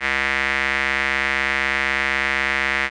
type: tone with band-pass filter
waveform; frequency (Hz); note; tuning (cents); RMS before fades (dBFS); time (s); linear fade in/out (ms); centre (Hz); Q
square; 68; C#2; -33; -21; 0-2.9; 50; 2000; 3.8
effects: resampled to 22050 Hz